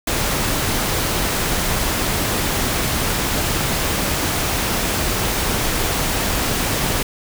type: noise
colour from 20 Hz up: pink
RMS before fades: -20 dBFS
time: 0.07-7.03 s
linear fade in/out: 5 ms
effects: none